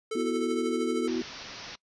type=tone with tremolo; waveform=square; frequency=440 Hz; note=A4; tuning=in tune; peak=-29 dBFS; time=0.11-1.08 s; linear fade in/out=5 ms; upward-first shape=triangle; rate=13 Hz; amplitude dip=60%
type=chord; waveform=sine; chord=B suspended fourth; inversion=none; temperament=just; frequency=246.9 / 329.3 / 370.4 Hz; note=B3 / E4 / F#4; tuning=0 / -2 / +2 cents; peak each=-31 dBFS; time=0.15-1.22 s; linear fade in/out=5 ms
type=low-pass noise; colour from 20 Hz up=white; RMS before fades=-43 dBFS; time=1.07-1.76 s; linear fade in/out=10 ms; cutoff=5900 Hz; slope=96 dB/octave
effects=noise-tail reverb RT60 0.1 s tail -23 dB re dry + resampled to 22050 Hz